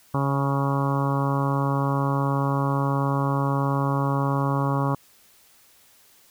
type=harmonic tone with a mistuned harmonic; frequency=138.59 Hz; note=C#3; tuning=in tune; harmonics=1 / 2 / 3 / 4 / 5 / 6 / 7 / 8 / 9 / 10; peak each=-23 / -28 / -34 / -32 / -38 / -33 / -32 / -30 / -37 / -41 dBFS; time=0.14-4.95 s; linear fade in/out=5 ms; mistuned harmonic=10; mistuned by=+20 cents; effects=white hiss -56 dBFS RMS until 6.3 s